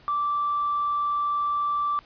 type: tone with hard clipping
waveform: triangle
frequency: 1168 Hz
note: D6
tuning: 10 cents flat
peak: -23 dBFS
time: 0.08-1.99 s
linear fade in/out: 0 ms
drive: 4 dB
effects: pink hiss -54 dBFS RMS until 2.05 s + resampled to 11025 Hz